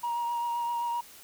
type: tone with vibrato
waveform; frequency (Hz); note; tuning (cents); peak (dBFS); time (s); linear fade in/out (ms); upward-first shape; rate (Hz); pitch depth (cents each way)
sine; 946; A#5; +25; -26; 0.03-1.01; 10; triangle; 7.7; 19
effects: tanh soft clip ceiling -26 dBFS + white hiss -51 dBFS RMS until 1.23 s